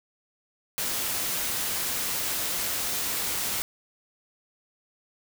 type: noise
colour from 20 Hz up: white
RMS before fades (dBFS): -29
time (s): 0.78-3.62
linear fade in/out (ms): 0
effects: none